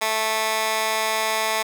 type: tone with high-pass filter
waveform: 15% pulse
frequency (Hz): 219.6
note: A3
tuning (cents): -3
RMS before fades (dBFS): -23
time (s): 0.01-1.63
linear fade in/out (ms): 10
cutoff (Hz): 980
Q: 0.87
effects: none